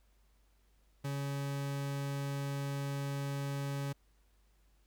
40% pulse tone, 140 Hz, C#3, 18 cents sharp, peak -34 dBFS, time 1.04-3.93 s, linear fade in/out 10 ms, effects added 50 Hz sine -66 dBFS peak until 4.86 s + pink hiss -75 dBFS RMS until 4.86 s

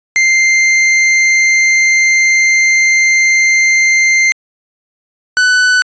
45% pulse tone pair in turn, 2093 / 1495 Hz, C7 / F#6, 0 / +17 cents, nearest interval tritone, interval 583 cents, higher first, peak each -7 dBFS, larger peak neither, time 0.16-4.32 / 5.37-5.82 s, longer first, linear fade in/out 0 ms, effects resampled to 16000 Hz

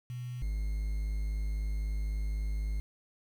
sine / triangle tone pair in turn, 123.47 / 51.91 Hz, B2 / G#1, 0 / 0 cents, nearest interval octave + minor third, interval 1500 cents, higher first, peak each -36 / -28 dBFS, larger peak second, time 0.1-0.42 / 0.42-2.8 s, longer second, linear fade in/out 0 ms, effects 9-bit

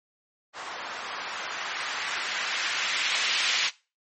violet noise with low-pass filter sweep, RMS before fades -30 dBFS, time 0.53-3.71 s, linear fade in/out 50 ms, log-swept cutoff 960 to 2800 Hz, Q 1.1, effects noise-tail reverb RT60 0.3 s tail -20 dB re dry + MP3 32 kbps

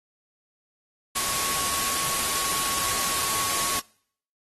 sine tone in noise, 1108.7 Hz, C#6, in tune, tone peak -33 dBFS, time 1.15-3.8 s, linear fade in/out 10 ms, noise white, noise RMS -26 dBFS, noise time 1.15-3.8 s, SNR -10 dB, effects noise-tail reverb RT60 0.6 s tail -25 dB re dry + AAC 32 kbps

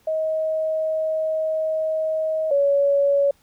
sine tone pair in turn, 632 / 563 Hz, D#5 / C#5, +27 / +27 cents, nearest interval major second, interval 200 cents, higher first, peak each -20 / -15 dBFS, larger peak second, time 0.07-2.51 / 2.51-3.31 s, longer first, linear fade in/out 5 ms, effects pink hiss -60 dBFS RMS until 3.42 s

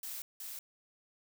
blue noise with echo, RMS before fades -42 dBFS, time 0.03-0.22 s, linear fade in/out 2 ms, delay 370 ms, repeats 1, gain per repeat -2 dB, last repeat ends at 0.59 s, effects none

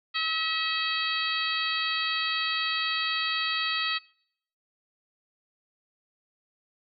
harmonic tone, 644 Hz, E5, 41 cents flat, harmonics 2 / 3 / 4 / 5 / 6 / 7, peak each -33 / -33 / -33 / -33 / -33 / -33 dBFS, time 0.14-3.99 s, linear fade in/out 20 ms, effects noise-tail reverb RT60 0.7 s tail -24 dB re dry

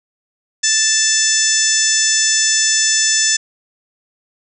harmonic tone, 880 Hz, A5, in tune, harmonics 2 / 3 / 4 / 5 / 6 / 7 / 8 / 9, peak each -20 / -28 / -23 / -30 / -18 / -18 / -18 / -23 dBFS, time 0.63-3.37 s, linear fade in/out 10 ms, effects none

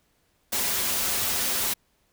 white noise with comb filter, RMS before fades -26 dBFS, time 0.52-1.74 s, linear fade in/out 10 ms, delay 6.4 ms, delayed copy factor -0.5, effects pink hiss -68 dBFS RMS until 2.12 s

